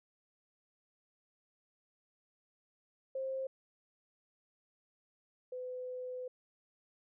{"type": "tone pair in turn", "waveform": "sine", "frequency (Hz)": [530, 504.4], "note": ["C5", "B4"], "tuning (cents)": [22, 36], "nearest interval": "minor second", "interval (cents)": 86, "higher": "first", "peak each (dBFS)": [-35, -39], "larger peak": "first", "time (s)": [[3.15, 3.47], [5.52, 6.28]], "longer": "second", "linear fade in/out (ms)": 5, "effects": []}